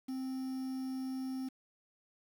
triangle tone with quantisation, 261.6 Hz, C4, in tune, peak -34 dBFS, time 0.08-1.49 s, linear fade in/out 10 ms, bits 9, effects none

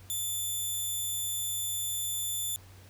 5% pulse tone, 3520 Hz, A7, in tune, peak -23 dBFS, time 0.1-2.56 s, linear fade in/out 0 ms, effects added 94 Hz sine -51 dBFS peak until 2.89 s + pink hiss -57 dBFS RMS until 2.89 s

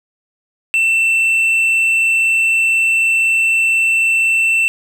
sine tone with hard clipping, 2679 Hz, E7, 27 cents sharp, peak -12 dBFS, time 0.74-4.68 s, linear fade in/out 0 ms, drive 3 dB, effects none

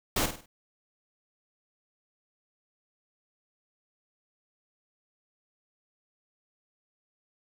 pink noise with echo, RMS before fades -27 dBFS, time 0.16-0.26 s, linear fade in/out 5 ms, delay 50 ms, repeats 4, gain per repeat -8 dB, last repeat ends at 0.46 s, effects none

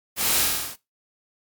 white noise with echo, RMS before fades -24 dBFS, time 0.16-0.47 s, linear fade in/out 50 ms, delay 49 ms, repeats 6, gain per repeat -2 dB, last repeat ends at 0.764 s, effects noise-tail reverb RT60 0.2 s tail -19 dB re dry + Opus 48 kbps

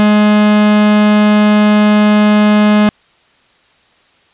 45% pulse tone, 210 Hz, G#3, 19 cents sharp, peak -6 dBFS, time 0-2.89 s, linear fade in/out 0 ms, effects white hiss -51 dBFS RMS until 4.33 s + resampled to 8000 Hz

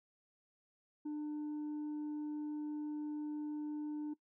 triangle tone with tanh clipping, 299.5 Hz, D4, 34 cents sharp, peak -38 dBFS, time 1.05-4.14 s, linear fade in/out 10 ms, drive 7 dB, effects noise-tail reverb RT60 0.1 s tail -19 dB re dry

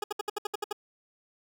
20% pulse tone bursts, 415.3 Hz, G#4, in tune, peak -24 dBFS, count 9, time 0.02-0.728 s, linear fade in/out 5 ms, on 20 ms, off 66 ms, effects none

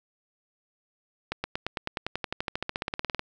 accelerating click train, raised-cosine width 0.3 ms, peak -13 dBFS, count 25, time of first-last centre 1.32-3.194 s, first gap 120 ms, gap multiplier 0.96, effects none

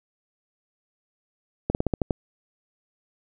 slowing click train, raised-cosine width 2 ms, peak -9 dBFS, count 7, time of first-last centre 1.7-2.108 s, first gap 49 ms, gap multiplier 1.13, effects none

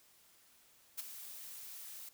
blue noise with ADSR envelope, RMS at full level -38 dBFS, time 0.97-2.09 s, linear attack 24 ms, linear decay 19 ms, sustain -11 dB, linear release 4 ms, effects white hiss -66 dBFS RMS until 2.13 s

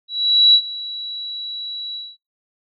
sine tone with ADSR envelope, 3914 Hz, B7, 16 cents flat, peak -7 dBFS, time 0.08-2.17 s, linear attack 460 ms, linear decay 69 ms, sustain -19 dB, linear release 220 ms, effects noise-tail reverb RT60 0.2 s tail -21 dB re dry

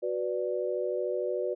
sine chord, B minor, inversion second, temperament equal, 370 / 493.9 / 587.3 Hz, F#4 / B4 / D5, 0 / 0 / 0 cents, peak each -32 / -32 / -33 dBFS, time 0.02-1.55 s, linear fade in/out 20 ms, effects none

